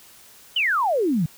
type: exponential sweep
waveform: sine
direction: down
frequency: 3136 to 146.83 Hz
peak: -18 dBFS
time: 0.56-1.26 s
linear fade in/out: 5 ms
effects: white hiss -49 dBFS RMS until 1.37 s